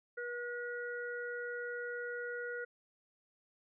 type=harmonic tone; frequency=482.3 Hz; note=B4; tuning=41 cents flat; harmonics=1 / 3 / 4; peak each=-41 / -41 / -50 dBFS; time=0.17-2.65 s; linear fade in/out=10 ms; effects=none